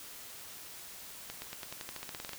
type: accelerating click train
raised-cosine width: 0.2 ms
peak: -23 dBFS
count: 15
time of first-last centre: 1.3-2.333 s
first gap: 120 ms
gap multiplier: 0.92
effects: white hiss -48 dBFS RMS until 2.38 s